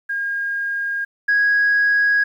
sine tone pair in turn, 1622 / 1654.2 Hz, G#6 / G#6, -41 / -7 cents, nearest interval unison, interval 34 cents, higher second, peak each -20 / -12 dBFS, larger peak second, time 0.09-1.05 / 1.28-2.24 s, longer neither, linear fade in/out 10 ms, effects tanh soft clip ceiling -10 dBFS + 9-bit

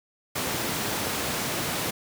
pink high-pass noise, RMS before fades -29 dBFS, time 0.35-1.91 s, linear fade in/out 10 ms, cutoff 130 Hz, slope 12 dB/octave, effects none

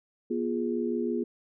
sine chord, F diminished, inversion second, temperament equal with one note detuned, 241.7 / 349.2 / 415.3 Hz, Cb4 / F4 / Ab4, -37 / 0 / 0 cents, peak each -30 / -31 / -32 dBFS, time 0.3-1.24 s, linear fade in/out 10 ms, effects none

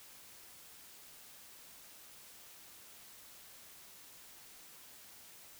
silence, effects white hiss -56 dBFS RMS until 5.59 s

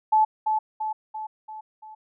sine tone with echo, 866 Hz, A5, 28 cents flat, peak -15 dBFS, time 0.12-0.25 s, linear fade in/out 10 ms, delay 340 ms, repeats 5, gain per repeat -5 dB, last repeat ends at 1.95 s, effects none

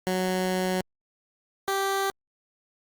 15% pulse tone pair in turn, 185 / 390.9 Hz, F#3 / G4, 0 / -5 cents, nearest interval octave + minor second, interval 1295 cents, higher second, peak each -18 dBFS, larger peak neither, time 0.07-0.81 / 1.68-2.1 s, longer first, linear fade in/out 0 ms, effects Opus 48 kbps

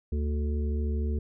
harmonic tone with a mistuned harmonic, 73.42 Hz, D2, in tune, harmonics 1 / 3 / 5 / 6, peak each -26 / -36 / -40 / -42 dBFS, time 0.12-1.19 s, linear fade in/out 5 ms, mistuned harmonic 3, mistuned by +28 cents, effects none

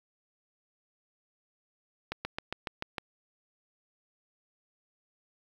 slowing click train, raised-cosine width 0.3 ms, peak -17 dBFS, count 7, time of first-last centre 2.12-2.982 s, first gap 130 ms, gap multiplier 1.04, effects 8-bit

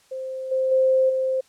sine tone with level steps, 523.3 Hz, C5, in tune, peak -28 / -19 / -15 / -20 dBFS, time 0.11-1.41 s, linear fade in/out 10 ms, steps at 0.51 / 0.71 / 1.09 s, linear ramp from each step 10 ms, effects white hiss -58 dBFS RMS until 1.48 s + low-pass 9000 Hz 12 dB/octave

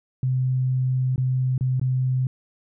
sine tone with dropouts, 128.9 Hz, C3, 26 cents flat, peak -19 dBFS, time 0.23-2.27 s, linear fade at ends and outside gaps 2 ms, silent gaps 1.16-1.179 / 1.579-1.609 / 1.797-1.814 s, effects none

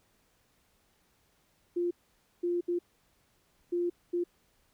sine tone bursts at uneven times, 349.2 Hz, F4, in tune, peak -27 dBFS, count 5, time 1.76-1.91 / 2.43-2.61 / 2.68-2.79 / 3.72-3.9 / 4.13-4.24 s, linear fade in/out 10 ms, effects pink hiss -70 dBFS RMS until 4.73 s

